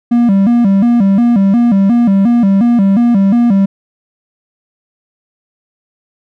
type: tone with vibrato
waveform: triangle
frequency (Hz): 215.9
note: A3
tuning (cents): -33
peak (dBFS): -4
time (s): 0.11-3.66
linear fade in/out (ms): 10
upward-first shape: square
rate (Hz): 2.8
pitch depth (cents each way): 170
effects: none